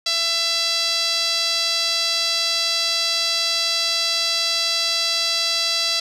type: tone with band-pass filter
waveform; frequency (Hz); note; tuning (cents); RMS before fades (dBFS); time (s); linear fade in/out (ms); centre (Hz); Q
sawtooth; 669; E5; +25; -21; 0.06-6; 5; 4500; 3.9
effects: none